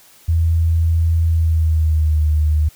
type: tone with pitch glide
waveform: sine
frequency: 82.41 to 76.45 Hz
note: E2 to D#2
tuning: 0 to -30 cents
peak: -12 dBFS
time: 0.28-2.69 s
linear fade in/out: 10 ms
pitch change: -130 cents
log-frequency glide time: 1.27-2.25 s
effects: white hiss -48 dBFS RMS until 2.75 s